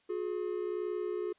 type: tone pair together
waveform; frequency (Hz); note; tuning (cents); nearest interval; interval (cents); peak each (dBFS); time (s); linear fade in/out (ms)
triangle; 360 / 421.7; F#4 / G#4; -47 / +26; minor third; 273; -33 / -34; 0.09-1.33; 10
effects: white hiss -69 dBFS RMS until 1.38 s + resampled to 8000 Hz